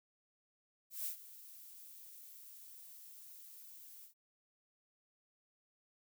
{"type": "noise with ADSR envelope", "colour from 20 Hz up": "violet", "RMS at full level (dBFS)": -39, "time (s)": [0.9, 4.14], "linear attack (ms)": 160, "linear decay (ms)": 100, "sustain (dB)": -16, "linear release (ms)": 110, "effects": []}